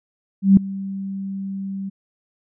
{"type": "tone with ADSR envelope", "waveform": "sine", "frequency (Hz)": 194.7, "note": "G3", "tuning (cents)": -12, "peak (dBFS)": -5, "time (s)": [0.42, 1.9], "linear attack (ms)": 150, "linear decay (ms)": 3, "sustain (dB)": -20, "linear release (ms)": 17, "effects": []}